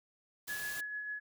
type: noise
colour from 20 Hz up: white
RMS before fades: -44 dBFS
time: 0.47-0.81 s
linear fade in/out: 10 ms
type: tone with tremolo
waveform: sine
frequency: 1693 Hz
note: G#6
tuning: 33 cents sharp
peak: -36 dBFS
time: 0.48-1.2 s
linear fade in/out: 20 ms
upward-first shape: sine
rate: 6.7 Hz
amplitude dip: 35%
effects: none